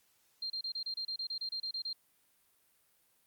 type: tone bursts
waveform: sine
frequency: 4186 Hz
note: C8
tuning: in tune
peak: -35 dBFS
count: 14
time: 0.42-1.93 s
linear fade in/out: 5 ms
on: 80 ms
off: 30 ms
effects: white hiss -71 dBFS RMS until 3.26 s + Opus 48 kbps